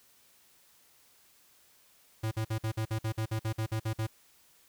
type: tone bursts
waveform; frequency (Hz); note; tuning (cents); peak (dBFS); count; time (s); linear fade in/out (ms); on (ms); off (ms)
square; 110.4; A2; +6; -30; 14; 2.23-4.069; 10; 84; 51
effects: white hiss -63 dBFS RMS until 4.68 s